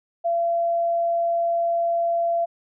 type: tone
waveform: sine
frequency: 680 Hz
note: F5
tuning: 46 cents flat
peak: -19 dBFS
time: 0.24-2.46 s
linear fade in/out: 20 ms
effects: none